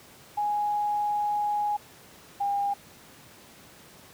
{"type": "tone pair in turn", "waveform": "sine", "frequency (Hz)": [830.6, 805.6], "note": ["G#5", "G5"], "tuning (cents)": [0, 47], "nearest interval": "minor second", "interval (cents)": 53, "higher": "first", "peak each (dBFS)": -24, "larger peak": "neither", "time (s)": [[0.37, 1.77], [2.4, 2.74]], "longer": "first", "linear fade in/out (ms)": 10, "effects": ["pink hiss -51 dBFS RMS until 4.13 s", "high-pass 100 Hz 12 dB/octave"]}